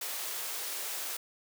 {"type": "high-pass noise", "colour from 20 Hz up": "white", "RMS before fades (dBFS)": -37, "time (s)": [0.01, 1.17], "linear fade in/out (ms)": 5, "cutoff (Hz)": 360, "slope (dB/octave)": 24, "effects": []}